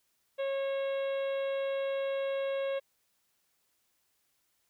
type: harmonic tone with a mistuned harmonic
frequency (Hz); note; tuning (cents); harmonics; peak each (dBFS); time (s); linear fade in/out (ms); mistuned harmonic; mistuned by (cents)
546; C#5; -26; 1 / 2 / 3 / 4 / 5 / 6 / 7; -30 / -46 / -47 / -48 / -49 / -51 / -54; 0.38-2.8; 20; 6; +17
effects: white hiss -75 dBFS RMS until 4.69 s